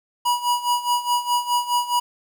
square tone with tremolo, 970 Hz, B5, 31 cents flat, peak -17 dBFS, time 0.25-2 s, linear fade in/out 10 ms, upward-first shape sine, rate 4.8 Hz, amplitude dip 80%, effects 8-bit

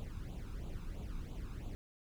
brown noise with flanger, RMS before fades -43 dBFS, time 0-1.75 s, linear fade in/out 0 ms, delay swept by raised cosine 0.27 to 0.82 ms, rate 3 Hz, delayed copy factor +0.75, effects none

